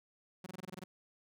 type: tone bursts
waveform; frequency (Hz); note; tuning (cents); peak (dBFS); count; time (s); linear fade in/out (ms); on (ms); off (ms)
sawtooth; 185; F#3; 0; -39; 9; 0.44-0.84; 5; 24; 23
effects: none